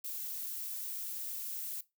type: noise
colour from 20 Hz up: violet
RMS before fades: -40 dBFS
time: 0.04-1.81 s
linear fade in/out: 5 ms
effects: noise-tail reverb RT60 0.2 s tail -18 dB re dry